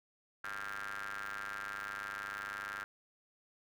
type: ring-modulated tone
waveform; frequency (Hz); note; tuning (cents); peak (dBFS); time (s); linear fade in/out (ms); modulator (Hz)
sawtooth; 100.2; G2; +38; -33; 0.44-2.84; 0; 1490
effects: none